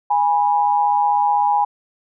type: tone pair together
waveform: sine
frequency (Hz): 824.1 / 980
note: G#5 / B5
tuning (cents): -14 / -14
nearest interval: minor third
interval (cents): 300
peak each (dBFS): -15 / -19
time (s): 0.1-1.65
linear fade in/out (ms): 10
effects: none